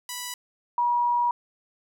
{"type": "tone pair in turn", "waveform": ["5% pulse", "sine"], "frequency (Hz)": [985, 961.4], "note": ["B5", "B5"], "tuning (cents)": [-5, -47], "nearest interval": "unison", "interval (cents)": 42, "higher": "first", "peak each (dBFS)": [-20, -20], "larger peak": "neither", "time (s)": [[0.09, 0.34], [0.78, 1.31]], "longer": "second", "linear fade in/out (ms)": 2, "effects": []}